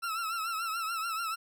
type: tone with vibrato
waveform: 40% pulse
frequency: 1331 Hz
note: E6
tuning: 16 cents sharp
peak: -31 dBFS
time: 0.02-1.36 s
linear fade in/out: 20 ms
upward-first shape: triangle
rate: 6.9 Hz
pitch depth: 87 cents each way
effects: none